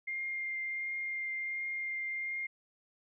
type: tone with vibrato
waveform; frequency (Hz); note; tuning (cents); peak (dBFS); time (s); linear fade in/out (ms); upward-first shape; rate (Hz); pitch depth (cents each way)
sine; 2112; C7; +16; -34; 0.07-2.47; 10; triangle; 1.4; 10
effects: none